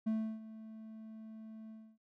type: tone with ADSR envelope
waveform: triangle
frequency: 220 Hz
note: A3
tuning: in tune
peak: -28 dBFS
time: 0.06-1.98 s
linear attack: 14 ms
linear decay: 320 ms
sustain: -17 dB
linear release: 280 ms
effects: none